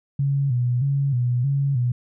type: tone with vibrato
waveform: sine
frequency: 130.81 Hz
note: C3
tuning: in tune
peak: -18 dBFS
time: 0.19-1.92 s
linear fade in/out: 5 ms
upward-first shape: square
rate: 1.6 Hz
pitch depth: 110 cents each way
effects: none